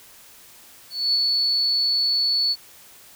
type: tone with ADSR envelope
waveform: sine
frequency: 4435 Hz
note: C#8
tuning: in tune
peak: -16 dBFS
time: 0.9-2.56 s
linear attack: 240 ms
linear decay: 23 ms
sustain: -2 dB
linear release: 46 ms
effects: white hiss -48 dBFS RMS until 3.15 s